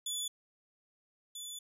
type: tone pair in turn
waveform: 20% pulse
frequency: 3452 / 3469 Hz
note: A7 / A7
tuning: -34 / -25 cents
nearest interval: unison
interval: 9 cents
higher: second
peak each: -29 / -36 dBFS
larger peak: first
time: 0.06-0.28 / 1.35-1.59 s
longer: second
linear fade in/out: 5 ms
effects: none